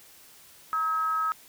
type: tone with frequency modulation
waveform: sine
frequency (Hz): 1282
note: E6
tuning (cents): -49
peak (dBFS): -24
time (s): 0.73-1.32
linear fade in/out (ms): 0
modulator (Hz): 342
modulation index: 0.32
effects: white hiss -53 dBFS RMS until 1.48 s